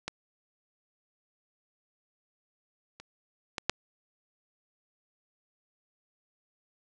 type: clicks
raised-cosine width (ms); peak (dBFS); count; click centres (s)
0.2; -16 / -29 / -15 / -7; 4; 0.08 / 3 / 3.582 / 3.696
effects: resampled to 22050 Hz + 8-bit